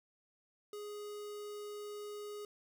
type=tone with notch filter; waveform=square; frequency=415.3 Hz; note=G#4; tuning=in tune; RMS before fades=-45 dBFS; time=0.73-2.45 s; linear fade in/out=2 ms; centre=1900 Hz; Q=1.8; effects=none